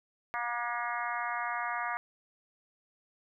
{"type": "harmonic tone with a mistuned harmonic", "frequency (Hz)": 238.7, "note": "A#3", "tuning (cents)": 41, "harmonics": [3, 4, 5, 6, 7, 8, 9], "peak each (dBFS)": [-38, -38, -37, -41, -40, -42, -42], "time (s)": [0.34, 1.97], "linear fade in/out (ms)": 0, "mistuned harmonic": 6, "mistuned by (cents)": 15, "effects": []}